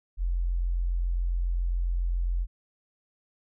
sine tone, 43.65 Hz, F1, in tune, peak -24 dBFS, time 0.17-2.47 s, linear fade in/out 50 ms, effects none

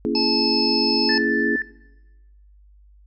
sine chord, A# half-diminished seventh, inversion none, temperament just, 233.1 / 279.7 / 335.6 / 419.5 Hz, A#3 / C#4 / E4 / G#4, 0 / +16 / +31 / +17 cents, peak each -25 dBFS, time 0.05-1.56 s, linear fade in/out 0 ms
harmonic tone, 867 Hz, A5, 26 cents flat, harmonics 1 / 3 / 5 / 6, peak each -29 / -33 / -30 / -21 dBFS, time 0.15-1.18 s, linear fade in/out 2 ms
sine tone, 1760 Hz, A6, in tune, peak -21 dBFS, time 1.09-1.62 s, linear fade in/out 2 ms
effects noise-tail reverb RT60 1.0 s tail -20 dB re dry + added 50 Hz sine -48 dBFS peak until 3.06 s

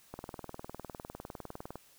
click train, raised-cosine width 1 ms, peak -27 dBFS, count 33, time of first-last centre 0.14-1.756 s, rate 19.8 Hz, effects white hiss -62 dBFS RMS until 1.98 s

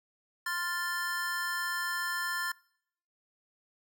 square chord, F major, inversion second, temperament equal, 1046.5 / 1396.9 / 1760 Hz, C6 / F6 / A6, 0 / 0 / 0 cents, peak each -39 / -38 / -34 dBFS, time 0.46-2.52 s, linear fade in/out 5 ms, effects noise-tail reverb RT60 0.7 s tail -25 dB re dry

